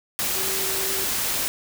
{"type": "tone in noise", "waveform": "sine", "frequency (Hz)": 384.3, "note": "G4", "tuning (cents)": -34, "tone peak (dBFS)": -33, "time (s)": [0.36, 1.04], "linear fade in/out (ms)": 0, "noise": "white", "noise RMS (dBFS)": -25, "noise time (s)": [0.19, 1.48], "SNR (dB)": -11, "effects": []}